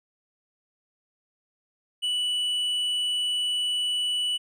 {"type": "tone with hard clipping", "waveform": "sine", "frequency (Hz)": 2960, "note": "F#7", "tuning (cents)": 0, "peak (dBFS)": -25, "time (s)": [2.02, 4.38], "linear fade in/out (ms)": 20, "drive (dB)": 4, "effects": []}